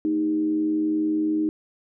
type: tone with frequency modulation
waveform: sine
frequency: 311.1 Hz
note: D#4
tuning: in tune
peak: -20 dBFS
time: 0.05-1.49 s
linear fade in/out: 0 ms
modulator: 89.2 Hz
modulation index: 0.41
effects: none